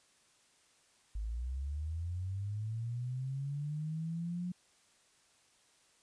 sine linear sweep, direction up, 50.5 to 180.6 Hz, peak -35 dBFS, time 1.15-4.52 s, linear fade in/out 5 ms, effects white hiss -68 dBFS RMS until 6.02 s + resampled to 22050 Hz

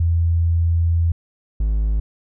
sine / triangle tone pair in turn, 84 / 52.92 Hz, E2 / G#1, +33 / +33 cents, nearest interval minor sixth, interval 800 cents, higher first, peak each -14 dBFS, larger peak neither, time 0-1.12 / 1.6-2 s, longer first, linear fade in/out 5 ms, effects none

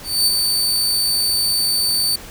sawtooth tone with ADSR envelope, 4554 Hz, C#8, 46 cents sharp, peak -9 dBFS, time 0.03-2.16 s, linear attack 240 ms, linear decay 21 ms, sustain -4 dB, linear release 7 ms, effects pink hiss -37 dBFS RMS until 2.3 s

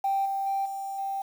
sine tone with level steps, 784 Hz, G5, in tune, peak -22 / -26 / -24 / -31 / -28 dBFS, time 0.04-1.22 s, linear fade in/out 5 ms, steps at 0.25 / 0.46 / 0.65 / 0.98 s, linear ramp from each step 10 ms, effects tanh soft clip ceiling -19 dBFS + 8-bit

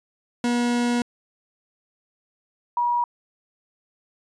40% pulse / sine tone pair in turn, 240.8 / 960.7 Hz, B3 / B5, -44 / -48 cents, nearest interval 2 octaves, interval 2396 cents, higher second, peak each -19 / -19 dBFS, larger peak neither, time 0.44-1.02 / 2.77-3.04 s, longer first, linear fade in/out 2 ms, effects resampled to 22050 Hz

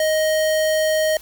square tone, 625 Hz, D#5, 8 cents sharp, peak -17 dBFS, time 0-1.17 s, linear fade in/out 2 ms, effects added 50 Hz sine -48 dBFS peak until 1.21 s + white hiss -44 dBFS RMS until 1.21 s

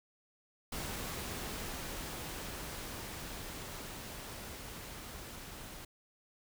pink noise with level ramp, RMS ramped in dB -40 to -48 dBFS, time 0.72-5.85 s, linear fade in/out 5 ms, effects none

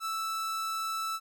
45% pulse tone, 1318.5 Hz, E6, in tune, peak -31 dBFS, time 0-1.2 s, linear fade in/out 50 ms, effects none

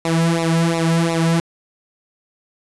sawtooth tone with flanger, 165.7 Hz, E3, 9 cents sharp, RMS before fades -17 dBFS, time 0.05-1.4 s, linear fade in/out 2 ms, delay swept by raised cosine 0.62 to 2.72 ms, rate 2.8 Hz, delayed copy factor -1, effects resampled to 24000 Hz + 7-bit

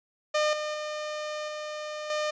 sawtooth tone with level steps, 606 Hz, D#5, 46 cents flat, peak -19 / -26 / -28 / -30 / -23 dBFS, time 0.34-2.31 s, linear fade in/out 10 ms, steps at 0.53 / 0.74 / 1.48 / 2.1 s, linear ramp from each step 2 ms, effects resampled to 16000 Hz

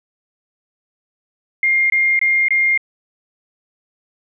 sine tone bursts, 2119 Hz, C7, 21 cents sharp, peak -12 dBFS, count 4, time 1.63-2.776 s, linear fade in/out 2 ms, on 270 ms, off 22 ms, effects none

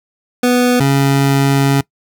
25% pulse tone pair in turn, 246.9 / 138.17 Hz, B3 / C#3, 0 / -5 cents, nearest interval minor seventh, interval 1005 cents, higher first, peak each -6 dBFS, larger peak neither, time 0.43-0.8 / 0.8-1.81 s, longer second, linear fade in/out 5 ms, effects noise-tail reverb RT60 0.1 s tail -22 dB re dry

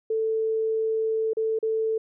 sine tone with dropouts, 442.7 Hz, A4, 11 cents sharp, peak -22 dBFS, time 0.1-1.98 s, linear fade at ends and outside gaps 5 ms, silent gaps 1.334-1.369 / 1.589-1.627 s, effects none

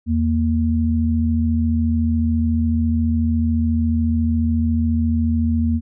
sine tone pair together, 82.2 / 232.5 Hz, E2 / A#3, -4 / -4 cents, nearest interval octave + tritone, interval 1800 cents, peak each -18 dBFS, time 0.06-5.81 s, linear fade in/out 50 ms, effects none

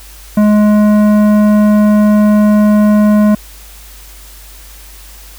triangle tone with tanh clipping, 210 Hz, G#3, 19 cents sharp, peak -7 dBFS, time 0.37-3.35 s, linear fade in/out 5 ms, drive 17 dB, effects added 50 Hz sine -34 dBFS peak until 5.38 s + white hiss -37 dBFS RMS until 5.38 s

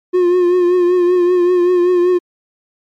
triangle tone with vibrato, 356.9 Hz, F4, 38 cents sharp, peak -7 dBFS, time 0.13-2.19 s, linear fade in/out 20 ms, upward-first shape triangle, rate 5.2 Hz, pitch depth 48 cents each way, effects MP3 64 kbps

